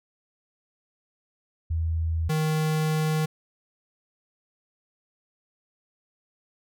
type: tone pair in turn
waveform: sine / square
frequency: 81.5 / 156 Hz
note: E2 / D#3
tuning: -19 / +5 cents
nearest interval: major seventh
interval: 1124 cents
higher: second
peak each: -23 dBFS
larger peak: neither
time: 1.7-2.29 / 2.29-3.26 s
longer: second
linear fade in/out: 10 ms
effects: none